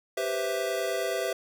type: chord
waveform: square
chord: C major seventh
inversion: second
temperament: equal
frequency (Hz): 392 / 493.9 / 523.3 / 659.3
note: G4 / B4 / C5 / E5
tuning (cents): 0 / 0 / 0 / 0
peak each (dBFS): -34 / -35 / -35 / -32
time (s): 0.17-1.33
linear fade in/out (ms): 5
effects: none